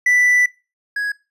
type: tone pair in turn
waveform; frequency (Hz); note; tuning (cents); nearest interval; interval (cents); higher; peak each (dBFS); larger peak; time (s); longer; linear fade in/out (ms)
triangle; 1978 / 1663.3; B6 / G#6; +2 / +2; minor third; 300; first; -10 / -17; first; 0.06-0.46 / 0.96-1.12; first; 5
effects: noise-tail reverb RT60 0.3 s tail -21 dB re dry + resampled to 32000 Hz